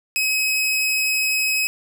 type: tone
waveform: sawtooth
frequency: 2548 Hz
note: D#7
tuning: 41 cents sharp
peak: -15 dBFS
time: 0.16-1.67 s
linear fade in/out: 0 ms
effects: none